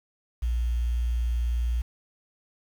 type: tone with quantisation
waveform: sine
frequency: 59.2 Hz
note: A#1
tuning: 27 cents sharp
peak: -23 dBFS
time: 0.42-1.82 s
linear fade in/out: 10 ms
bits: 8
effects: none